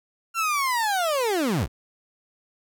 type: linear sweep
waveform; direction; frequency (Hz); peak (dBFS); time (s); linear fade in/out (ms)
30% pulse; down; 1380 to 40.05; -19; 0.34-1.68; 50
effects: none